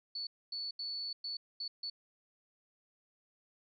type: tone bursts at uneven times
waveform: sine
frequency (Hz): 4448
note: C#8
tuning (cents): +5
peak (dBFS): -37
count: 6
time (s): 0.15-0.27 / 0.52-0.71 / 0.79-1.13 / 1.24-1.37 / 1.6-1.68 / 1.83-1.9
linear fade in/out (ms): 5
effects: none